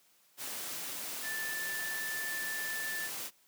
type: tone in noise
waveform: sine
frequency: 1760 Hz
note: A6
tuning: in tune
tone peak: -36 dBFS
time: 1.22-3.1 s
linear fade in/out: 50 ms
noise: white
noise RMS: -40 dBFS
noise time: 0.37-3.31 s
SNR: +1 dB
effects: white hiss -67 dBFS RMS until 3.47 s + high-pass 150 Hz 12 dB/octave